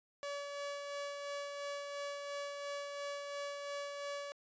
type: tone with tremolo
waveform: sawtooth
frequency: 570 Hz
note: C#5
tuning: 48 cents sharp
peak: -35 dBFS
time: 0.23-4.32 s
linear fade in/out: 0 ms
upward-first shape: sine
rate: 2.9 Hz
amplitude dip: 35%
effects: resampled to 16000 Hz